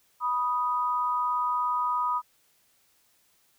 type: tone pair together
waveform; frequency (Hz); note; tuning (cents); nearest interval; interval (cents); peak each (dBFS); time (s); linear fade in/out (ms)
sine; 981.7 / 1244.5; B5 / D#6; -11 / 0; major third; 411; -27 / -27; 0.2-2.22; 50
effects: white hiss -66 dBFS RMS until 3.58 s